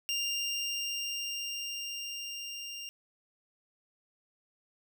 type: tone with level ramp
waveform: 25% pulse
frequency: 2794 Hz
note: F7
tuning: in tune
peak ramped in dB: -26 to -36 dBFS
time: 0.09-2.89 s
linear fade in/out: 0 ms
effects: none